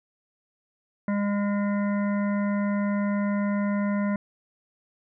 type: harmonic tone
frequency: 203.3 Hz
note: G#3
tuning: 37 cents flat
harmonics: 1 / 3 / 5 / 7 / 9 / 10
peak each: -23 / -33 / -37 / -40 / -42 / -43 dBFS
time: 1.08-4.16 s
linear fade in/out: 2 ms
effects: none